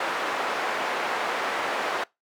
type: band-pass noise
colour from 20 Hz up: white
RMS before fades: -28 dBFS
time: 0-2.04 s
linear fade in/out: 5 ms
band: 460 to 1400 Hz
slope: 12 dB/octave
effects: noise-tail reverb RT60 0.2 s tail -23 dB re dry